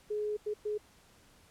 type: tone bursts at uneven times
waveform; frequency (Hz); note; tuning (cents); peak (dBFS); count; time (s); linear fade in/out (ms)
sine; 420.9; G#4; +23; -31; 3; 0.1-0.37 / 0.46-0.54 / 0.65-0.78; 10
effects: pink hiss -62 dBFS RMS until 1.5 s + low-pass 12000 Hz 12 dB/octave